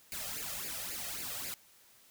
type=noise with flanger; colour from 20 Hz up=white; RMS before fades=-40 dBFS; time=0.12-1.54 s; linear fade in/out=0 ms; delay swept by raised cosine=0.42 to 1.62 ms; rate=3.7 Hz; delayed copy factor=+0.75; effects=white hiss -62 dBFS RMS until 2.1 s